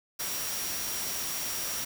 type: tone in noise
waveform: sine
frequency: 5660 Hz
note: F8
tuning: 22 cents sharp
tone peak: -38 dBFS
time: 0.19-1.85 s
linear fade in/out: 10 ms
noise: white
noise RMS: -34 dBFS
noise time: 0.19-1.85 s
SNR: -7 dB
effects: none